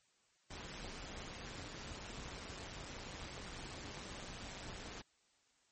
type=noise with amplitude modulation; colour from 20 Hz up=pink; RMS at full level=-45 dBFS; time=0.5-5.02 s; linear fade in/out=10 ms; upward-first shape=sine; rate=189 Hz; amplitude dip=65%; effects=white hiss -74 dBFS RMS until 5.71 s + MP3 32 kbps